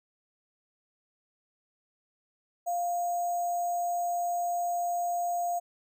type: tone with sample-and-hold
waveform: sine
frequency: 698.5 Hz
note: F5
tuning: in tune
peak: -27 dBFS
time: 2.66-5.6 s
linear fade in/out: 20 ms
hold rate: 7350 Hz
effects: none